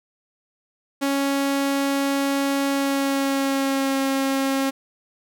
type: tone with pitch glide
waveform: sawtooth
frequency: 277.2 to 270.7 Hz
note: C#4 to C#4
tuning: 0 to -41 cents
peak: -16 dBFS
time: 1.01-4.71 s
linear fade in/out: 20 ms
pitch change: -41 cents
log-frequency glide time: 2.69-4 s
effects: none